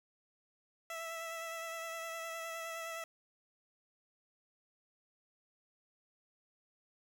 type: tone with vibrato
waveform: 15% pulse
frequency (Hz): 659.3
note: E5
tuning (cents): 0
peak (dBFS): -34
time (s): 0.9-3.04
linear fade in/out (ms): 2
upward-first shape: sine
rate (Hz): 9.7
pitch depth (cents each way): 19
effects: 12-bit